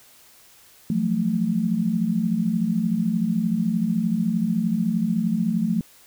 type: tone cluster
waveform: sine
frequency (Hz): 171.3 / 184.6 / 221.2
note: F3 / F#3 / A3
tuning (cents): -33 / -4 / +9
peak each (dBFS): -26 / -25 / -22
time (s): 0.9-5.81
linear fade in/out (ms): 2
effects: white hiss -52 dBFS RMS until 6.06 s